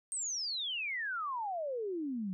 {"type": "exponential sweep", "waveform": "sine", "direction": "down", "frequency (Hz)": [8700, 180.1], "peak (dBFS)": -34, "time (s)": [0.12, 2.33], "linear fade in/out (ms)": 0, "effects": []}